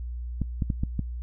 clicks, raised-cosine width 5 ms, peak -14 dBFS, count 5, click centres 0.417 / 0.622 / 0.702 / 0.835 / 0.993 s, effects noise-tail reverb RT60 0.1 s tail -23 dB re dry + added 60 Hz sine -31 dBFS peak until 1.22 s

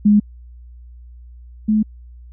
sine tone pair in turn, 207.7 / 214.7 Hz, G#3 / A3, 0 / -42 cents, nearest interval minor second, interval 58 cents, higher second, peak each -8 / -12 dBFS, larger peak first, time 0.05-0.2 / 1.68-1.83 s, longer neither, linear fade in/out 10 ms, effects added 60 Hz sine -37 dBFS peak until 2.32 s

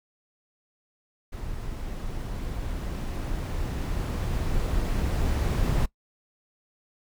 brown noise with level ramp, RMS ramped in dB -35 to -23 dBFS, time 1.32-5.86 s, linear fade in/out 10 ms, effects noise-tail reverb RT60 0.1 s tail -21 dB re dry

